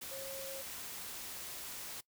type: tone in noise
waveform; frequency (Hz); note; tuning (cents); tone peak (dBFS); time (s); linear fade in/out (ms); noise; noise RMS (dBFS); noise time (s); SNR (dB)
sine; 541; C#5; -42; -44; 0.11-0.62; 10; white; -45; 0.01-2.01; -2
effects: noise-tail reverb RT60 0.1 s tail -21 dB re dry